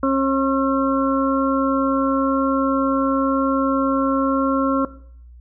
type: harmonic tone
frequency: 270.1 Hz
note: C#4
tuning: 45 cents flat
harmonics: 1 / 2 / 4 / 5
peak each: -18 / -21 / -24 / -25 dBFS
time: 0.03-4.85 s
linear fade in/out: 2 ms
effects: noise-tail reverb RT60 0.6 s tail -18 dB re dry + added 60 Hz sine -40 dBFS peak until 5.4 s